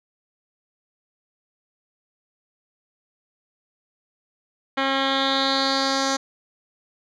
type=tone with low-pass filter sweep; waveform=10% pulse; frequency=270.4 Hz; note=C#4; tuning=43 cents flat; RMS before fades=-22 dBFS; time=4.77-6.17 s; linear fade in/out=10 ms; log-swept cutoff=2800 to 5800 Hz; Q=4.5; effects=none